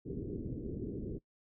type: low-pass noise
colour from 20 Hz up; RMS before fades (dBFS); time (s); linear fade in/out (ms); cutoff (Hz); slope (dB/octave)
white; -40; 0.05-1.19; 20; 420; 48
effects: noise-tail reverb RT60 0.1 s tail -21 dB re dry